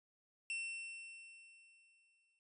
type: tone with exponential decay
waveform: 45% pulse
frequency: 2700 Hz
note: E7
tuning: 41 cents sharp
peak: -38 dBFS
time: 0.5-2.39 s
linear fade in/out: 1 ms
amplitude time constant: 410 ms
effects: resampled to 22050 Hz